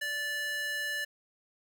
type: tone with high-pass filter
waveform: square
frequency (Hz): 583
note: D5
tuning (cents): -13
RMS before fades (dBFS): -34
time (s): 0.01-1.05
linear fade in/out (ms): 10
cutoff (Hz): 1700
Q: 2.2
effects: none